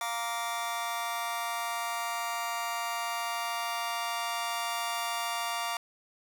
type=chord; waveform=sawtooth; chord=Bb major; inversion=second; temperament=just; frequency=699.2 / 932.3 / 1165.4 Hz; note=F5 / Bb5 / D6; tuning=+2 / 0 / -14 cents; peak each=-32 dBFS; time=0.01-5.77 s; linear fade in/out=2 ms; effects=none